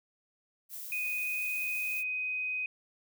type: noise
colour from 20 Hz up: violet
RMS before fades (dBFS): -42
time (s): 0.69-2.04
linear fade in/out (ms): 50
type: tone with pitch glide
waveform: sine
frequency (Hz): 2489 to 2508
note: D#7 to D#7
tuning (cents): 0 to +13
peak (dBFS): -31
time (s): 0.92-2.66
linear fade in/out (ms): 2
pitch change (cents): +13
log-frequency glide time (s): 1.14-2.18
effects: none